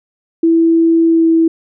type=tone with pitch glide; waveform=sine; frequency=330 to 327.3 Hz; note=E4 to E4; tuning=+2 to -12 cents; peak=-7 dBFS; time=0.43-1.48 s; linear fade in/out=5 ms; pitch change=-14 cents; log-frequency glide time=1.07-1.27 s; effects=none